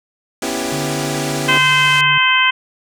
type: chord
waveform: 25% pulse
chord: C# half-diminished seventh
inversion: third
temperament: equal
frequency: 246.9 / 277.2 / 329.6 / 392 Hz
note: B3 / C#4 / E4 / G4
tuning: 0 / 0 / 0 / 0 cents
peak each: -22 dBFS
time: 0.42-1.58 s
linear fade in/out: 5 ms
type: low-pass noise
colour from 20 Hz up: white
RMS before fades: -28 dBFS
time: 0.42-2.01 s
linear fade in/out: 2 ms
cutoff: 8500 Hz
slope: 24 dB/octave
type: tone with pitch glide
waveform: triangle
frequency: 146.83 to 144.56 Hz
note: D3 to D3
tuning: 0 to -27 cents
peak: -22 dBFS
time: 0.72-2.18 s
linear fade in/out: 2 ms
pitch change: -27 cents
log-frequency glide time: 1.07-1.9 s
type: harmonic tone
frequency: 516 Hz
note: C5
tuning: 24 cents flat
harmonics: 2 / 3 / 4 / 5 / 6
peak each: -17 / -17 / -17 / -17 / -17 dBFS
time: 1.48-2.51 s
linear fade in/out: 10 ms
effects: none